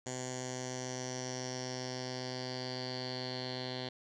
10% pulse tone with low-pass filter sweep, 127.3 Hz, C3, 47 cents flat, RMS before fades -40 dBFS, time 0.06-3.89 s, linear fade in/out 5 ms, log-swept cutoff 6900 to 4000 Hz, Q 7.7, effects none

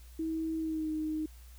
sine tone with pitch glide, 321.4 to 310.6 Hz, E4 to D#4, -44 to -3 cents, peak -31 dBFS, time 0.19-1.26 s, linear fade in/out 5 ms, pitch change -59 cents, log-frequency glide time 0.58-0.9 s, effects added 60 Hz sine -49 dBFS peak until 1.58 s + white hiss -61 dBFS RMS until 1.58 s

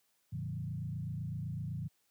sine tone with frequency modulation, 130.7 Hz, C3, 1 cent flat, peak -35 dBFS, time 0.32-1.88 s, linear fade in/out 10 ms, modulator 27.9 Hz, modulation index 1.5, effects white hiss -75 dBFS RMS until 2.1 s + high-pass 80 Hz 12 dB/octave

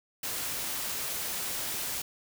white noise, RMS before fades -34 dBFS, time 0.23-2.02 s, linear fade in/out 5 ms, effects none

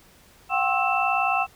sine tone cluster, 717 / 776 / 1068 / 1311 / 2665 Hz, F5 / G5 / C6 / E6 / E7, +45 / -18 / +35 / -10 / +18 cents, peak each -28 / -24 / -29 / -27 / -26 dBFS, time 0.49-1.47 s, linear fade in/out 50 ms, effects pink hiss -54 dBFS RMS until 1.55 s

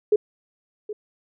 sine tone with echo, 421.6 Hz, G#4, 26 cents sharp, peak -13 dBFS, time 0.12-0.16 s, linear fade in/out 5 ms, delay 770 ms, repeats 1, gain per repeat -15 dB, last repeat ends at 0.93 s, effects none

